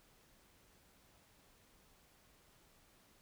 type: silence
effects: pink hiss -68 dBFS RMS until 3.21 s